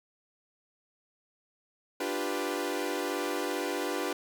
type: chord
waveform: sawtooth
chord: G dominant seventh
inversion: second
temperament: equal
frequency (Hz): 293.7 / 349.2 / 392 / 493.9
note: D4 / F4 / G4 / B4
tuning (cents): 0 / 0 / 0 / 0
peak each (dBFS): -32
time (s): 2-4.13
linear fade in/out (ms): 5
effects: none